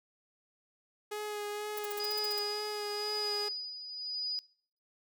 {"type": "tone with vibrato", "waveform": "sawtooth", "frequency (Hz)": 417.7, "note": "G#4", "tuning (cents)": 10, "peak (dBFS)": -32, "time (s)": [1.11, 3.49], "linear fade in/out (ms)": 10, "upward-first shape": "sine", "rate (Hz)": 2.1, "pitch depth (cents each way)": 17}
{"type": "noise bursts", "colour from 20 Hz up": "violet", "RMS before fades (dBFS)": -39, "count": 10, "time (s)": [1.77, 2.393], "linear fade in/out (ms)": 5, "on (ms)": 20, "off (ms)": 47}
{"type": "tone with tremolo", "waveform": "sine", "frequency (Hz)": 4944, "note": "D#8", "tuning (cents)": -12, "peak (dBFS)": -32, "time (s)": [2, 4.39], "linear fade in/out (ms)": 0, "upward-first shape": "sine", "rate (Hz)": 0.96, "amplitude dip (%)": 65}
{"effects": ["noise-tail reverb RT60 0.5 s tail -22 dB re dry"]}